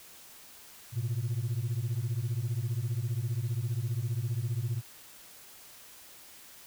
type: beating tone pair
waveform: sine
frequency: 110 / 125 Hz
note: A2 / B2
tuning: 0 / +21 cents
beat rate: 15 Hz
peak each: -30 dBFS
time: 0.92-4.82 s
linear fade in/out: 50 ms
effects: tanh soft clip ceiling -26 dBFS + white hiss -52 dBFS RMS until 6.66 s